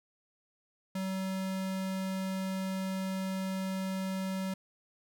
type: tone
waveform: square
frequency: 190 Hz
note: F#3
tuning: 46 cents sharp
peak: -33 dBFS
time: 0.95-4.54 s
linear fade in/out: 5 ms
effects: none